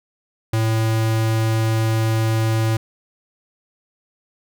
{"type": "tone", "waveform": "square", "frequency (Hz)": 111.5, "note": "A2", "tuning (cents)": 23, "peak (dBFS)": -17, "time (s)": [0.53, 2.77], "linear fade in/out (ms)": 5, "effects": []}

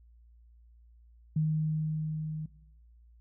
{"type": "tone with level ramp", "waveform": "sine", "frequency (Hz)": 155.56, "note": "D#3", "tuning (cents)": 0, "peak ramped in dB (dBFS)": [-24, -34], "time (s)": [1.36, 2.46], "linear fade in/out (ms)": 5, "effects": ["noise-tail reverb RT60 0.9 s tail -19 dB re dry", "added 58 Hz sine -55 dBFS peak until 3.2 s"]}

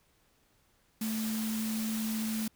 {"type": "tone in noise", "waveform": "sine", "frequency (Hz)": 220, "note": "A3", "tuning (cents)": 0, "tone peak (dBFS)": -31, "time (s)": [1.01, 2.48], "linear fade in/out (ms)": 5, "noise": "white", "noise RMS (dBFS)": -40, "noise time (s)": [1.01, 2.48], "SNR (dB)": 6, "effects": ["pink hiss -69 dBFS RMS until 2.55 s"]}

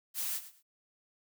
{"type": "noise with echo", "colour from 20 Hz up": "blue", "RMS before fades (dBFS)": -35, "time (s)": [0.14, 0.41], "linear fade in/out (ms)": 50, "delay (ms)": 110, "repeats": 2, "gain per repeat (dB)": -14, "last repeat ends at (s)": 0.63, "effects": []}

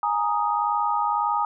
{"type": "chord", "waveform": "sine", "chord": "Ab suspended second", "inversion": "none", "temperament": "equal", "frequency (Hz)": [830.6, 932.3, 1244.5], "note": ["Ab5", "Bb5", "Eb6"], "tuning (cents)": [0, 0, 0], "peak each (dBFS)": -25, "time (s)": [0.03, 1.45], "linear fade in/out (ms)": 2, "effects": []}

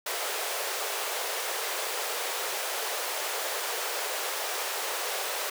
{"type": "high-pass noise", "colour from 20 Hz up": "pink", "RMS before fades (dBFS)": -32, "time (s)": [0.06, 5.5], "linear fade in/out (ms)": 5, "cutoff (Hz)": 410, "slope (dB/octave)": 48, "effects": []}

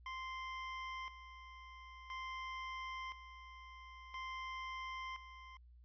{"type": "tone with tremolo", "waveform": "25% pulse", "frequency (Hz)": 1044, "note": "C6", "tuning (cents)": -4, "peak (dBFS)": -39, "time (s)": [0.06, 5.57], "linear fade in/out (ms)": 2, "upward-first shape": "square", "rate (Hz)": 0.49, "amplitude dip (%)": 70, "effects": ["added 60 Hz sine -58 dBFS peak until 5.84 s", "resampled to 11025 Hz"]}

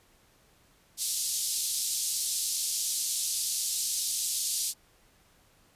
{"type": "band-pass noise", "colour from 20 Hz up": "white", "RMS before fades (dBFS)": -31, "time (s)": [0.97, 4.74], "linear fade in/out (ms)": 50, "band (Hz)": [4000, 11000], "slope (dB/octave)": 24, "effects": ["pink hiss -63 dBFS RMS until 5.75 s", "resampled to 32000 Hz"]}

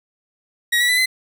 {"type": "tone with pitch steps", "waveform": "30% pulse", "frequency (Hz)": [1900, 1945.5, 1992.2, 2040], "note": ["A#6", "B6", "B6", "C7"], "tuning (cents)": [33, -27, 15, -44], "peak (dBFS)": -12, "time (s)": [0.72, 1.06], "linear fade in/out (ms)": 10, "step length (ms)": 85, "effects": []}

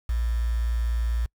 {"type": "tone with quantisation", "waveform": "sine", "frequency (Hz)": 57.9, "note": "A#1", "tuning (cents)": -11, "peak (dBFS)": -22, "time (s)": [0.09, 1.26], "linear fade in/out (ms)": 5, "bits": 7, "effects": ["noise-tail reverb RT60 0.1 s tail -26 dB re dry"]}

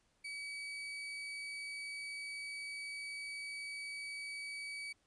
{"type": "tone", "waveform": "35% pulse", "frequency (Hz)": 2278, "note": "C#7", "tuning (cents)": 47, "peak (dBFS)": -40, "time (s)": [0.24, 4.93], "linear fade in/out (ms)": 10, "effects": ["pink hiss -75 dBFS RMS until 5.06 s", "resampled to 22050 Hz"]}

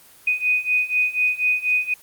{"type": "beating tone pair", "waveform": "sine", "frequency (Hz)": [2489, 2493.1], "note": ["D#7", "D#7"], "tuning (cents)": [0, 3], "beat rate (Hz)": 4.1, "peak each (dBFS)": [-22, -20], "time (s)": [0.27, 1.94], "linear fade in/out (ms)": 5, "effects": ["white hiss -49 dBFS RMS until 2.02 s", "Opus 24 kbps"]}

